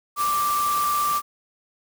sine tone in noise, 1174.7 Hz, D6, in tune, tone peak -20 dBFS, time 0.16-1.22 s, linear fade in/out 50 ms, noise white, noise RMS -31 dBFS, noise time 0.16-1.22 s, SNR +8 dB, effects none

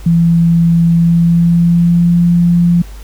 sine tone with pitch glide, 168.2 to 172.73 Hz, E3 to F3, +35 to -19 cents, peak -6 dBFS, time 0.06-2.82 s, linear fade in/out 5 ms, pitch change +46 cents, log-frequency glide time 0.94-2.2 s, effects added 50 Hz sine -27 dBFS peak until 3.03 s + pink hiss -40 dBFS RMS until 3.03 s

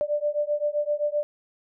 sine beating tone pair, 587.3 / 595 Hz, D5 / D5, 0 / +22 cents, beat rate 7.7 Hz, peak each -26 dBFS, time 0.01-1.23 s, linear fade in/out 0 ms, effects none

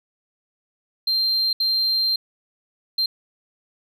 sine tone bursts at uneven times, 4163 Hz, C8, 10 cents flat, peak -16 dBFS, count 3, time 1.07-1.53 / 1.6-2.16 / 2.98-3.06 s, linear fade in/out 5 ms, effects tanh soft clip ceiling -16 dBFS

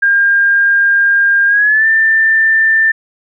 sine tone with pitch glide, 1607 to 1783.1 Hz, G6 to A6, +43 to +23 cents, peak -7 dBFS, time 0.02-2.92 s, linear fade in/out 10 ms, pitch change +180 cents, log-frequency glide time 1.47-1.87 s, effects none

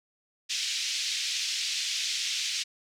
white band-pass noise, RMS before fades -31 dBFS, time 0.49-2.64 s, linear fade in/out 20 ms, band 2400 to 5900 Hz, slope 24 dB/octave, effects none

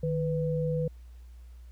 sine tone pair together, 154.3 / 496.7 Hz, D#3 / B4, -14 / +10 cents, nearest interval octave + minor sixth, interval 2024 cents, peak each -28 / -30 dBFS, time 0.03-0.88 s, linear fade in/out 5 ms, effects added 60 Hz sine -45 dBFS peak until 1.71 s + pink hiss -67 dBFS RMS until 1.71 s

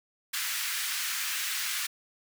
pink high-pass noise, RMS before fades -32 dBFS, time 0.33-1.87 s, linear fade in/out 10 ms, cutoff 1500 Hz, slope 24 dB/octave, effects none

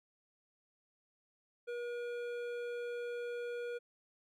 triangle tone with hard clipping, 480 Hz, B4, 49 cents flat, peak -40 dBFS, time 1.67-3.79 s, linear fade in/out 20 ms, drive 15 dB, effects none

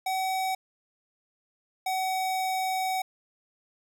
square tone pair in turn, 757 / 753.6 Hz, F#5 / F#5, +39 / +32 cents, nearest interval unison, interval 7 cents, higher first, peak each -27 dBFS, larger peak neither, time 0.06-0.55 / 1.86-3.02 s, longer second, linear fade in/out 5 ms, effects none

